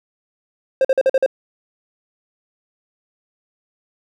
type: tone bursts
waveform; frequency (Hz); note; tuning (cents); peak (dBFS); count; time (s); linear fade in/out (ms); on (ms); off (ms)
triangle; 530; C5; +22; -9; 6; 0.81-1.262; 2; 37; 46
effects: none